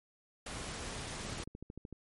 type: noise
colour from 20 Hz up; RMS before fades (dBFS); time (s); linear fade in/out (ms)
pink; -42; 0.46-1.44; 5
type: click train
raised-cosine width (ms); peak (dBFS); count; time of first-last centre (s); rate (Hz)
3; -32; 10; 1.25-1.927; 13.3
effects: MP3 48 kbps